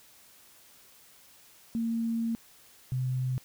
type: tone pair in turn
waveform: sine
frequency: 229 / 128.52 Hz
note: A#3 / C3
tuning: -31 / -31 cents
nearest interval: minor seventh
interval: 1000 cents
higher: first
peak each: -27 dBFS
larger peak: neither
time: 1.75-2.35 / 2.92-3.38 s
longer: first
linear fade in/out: 0 ms
effects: white hiss -57 dBFS RMS until 3.44 s